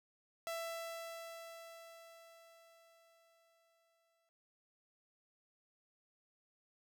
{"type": "tone with exponential decay", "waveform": "sawtooth", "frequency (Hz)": 665, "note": "E5", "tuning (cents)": 15, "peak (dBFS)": -35, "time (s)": [0.47, 4.29], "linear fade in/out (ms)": 0, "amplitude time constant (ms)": 830, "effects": []}